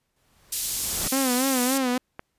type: noise with exponential growth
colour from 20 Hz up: pink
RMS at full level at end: -30 dBFS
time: 0.16-1.08 s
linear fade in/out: 5 ms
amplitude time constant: 200 ms
type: band-pass noise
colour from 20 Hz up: white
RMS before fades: -28 dBFS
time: 0.52-1.78 s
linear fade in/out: 5 ms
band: 4600 to 13000 Hz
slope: 12 dB/octave
type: tone with vibrato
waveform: sawtooth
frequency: 258.3 Hz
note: C4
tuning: 22 cents flat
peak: -18 dBFS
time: 1.12-1.98 s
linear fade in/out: 5 ms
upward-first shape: sine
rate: 3.5 Hz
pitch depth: 90 cents each way
type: click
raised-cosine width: 0.5 ms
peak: -19 dBFS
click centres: 2.194 s
effects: pink hiss -75 dBFS RMS until 2.38 s + resampled to 32000 Hz